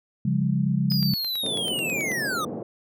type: chord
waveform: sine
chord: Db major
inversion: none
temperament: equal with one note detuned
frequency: 138.59 / 174.61 / 202.9 Hz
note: Db3 / F3 / Ab3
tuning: 0 / 0 / -40 cents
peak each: -24 / -25 / -25 dBFS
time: 0.25-1.14 s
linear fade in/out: 5 ms
type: linear sweep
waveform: square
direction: down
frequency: 5040 to 1177 Hz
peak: -26 dBFS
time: 0.9-2.45 s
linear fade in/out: 5 ms
type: click train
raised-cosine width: 0.2 ms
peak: -22 dBFS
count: 12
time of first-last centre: 0.92-2.117 s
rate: 9.19 Hz
type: band-pass noise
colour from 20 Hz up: white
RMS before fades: -33 dBFS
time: 1.43-2.63 s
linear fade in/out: 5 ms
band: 130 to 560 Hz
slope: 24 dB/octave
effects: none